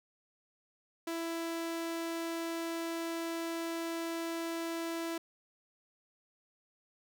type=tone; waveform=sawtooth; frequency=332.2 Hz; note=E4; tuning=13 cents sharp; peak=-31 dBFS; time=1.07-5.18 s; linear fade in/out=5 ms; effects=none